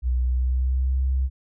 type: tone with pitch glide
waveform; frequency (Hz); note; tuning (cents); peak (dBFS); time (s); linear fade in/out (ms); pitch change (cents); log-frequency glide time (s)
sine; 62.1 to 65.57; B1 to C2; +10 to +4; -19; 0.02-1.3; 50; +94; 0.21-0.99
effects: none